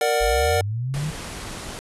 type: chord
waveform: square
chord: Bb augmented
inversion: none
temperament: equal with one note detuned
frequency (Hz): 466.2 / 591.4 / 740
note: Bb4 / D5 / F#5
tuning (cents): 0 / +12 / 0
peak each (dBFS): -23 / -24 / -24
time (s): 0.01-0.61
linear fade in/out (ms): 2
type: linear sweep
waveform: sine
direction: up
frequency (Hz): 43.66 to 158.2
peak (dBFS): -23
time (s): 0.2-1.11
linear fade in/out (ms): 20
type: low-pass noise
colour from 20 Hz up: pink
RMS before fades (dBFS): -34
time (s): 0.94-1.79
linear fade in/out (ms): 0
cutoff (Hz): 11000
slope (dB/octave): 48
effects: resampled to 32000 Hz